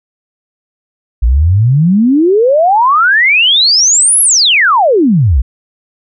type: exponential two-way sweep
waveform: sine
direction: up then down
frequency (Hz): 54.2 to 11370 to 54.2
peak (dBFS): -5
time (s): 1.22-5.42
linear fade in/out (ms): 10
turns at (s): 4.21
effects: none